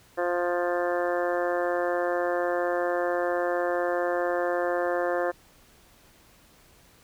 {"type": "harmonic tone", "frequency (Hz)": 175.7, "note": "F3", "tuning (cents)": 11, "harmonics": [2, 3, 4, 5, 6, 7, 8, 9, 10], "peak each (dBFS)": [-30, -27, -31, -42, -36, -39, -40, -38, -37], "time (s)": [0.17, 5.32], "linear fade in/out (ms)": 20, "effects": ["pink hiss -57 dBFS RMS until 7.03 s"]}